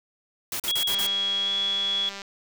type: noise bursts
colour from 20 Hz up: white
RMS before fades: -30 dBFS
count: 5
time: 0.52-1.066 s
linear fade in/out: 2 ms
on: 78 ms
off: 39 ms
type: tone with pitch glide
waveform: sine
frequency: 3322 to 3363 Hz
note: G#7 to G#7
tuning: 0 to +21 cents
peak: -23 dBFS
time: 0.68-2.09 s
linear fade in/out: 0 ms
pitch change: +21 cents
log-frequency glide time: 1.43-1.51 s
type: click train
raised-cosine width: 0.2 ms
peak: -20 dBFS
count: 262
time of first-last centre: 0.9-2.218 s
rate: 198 Hz
effects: none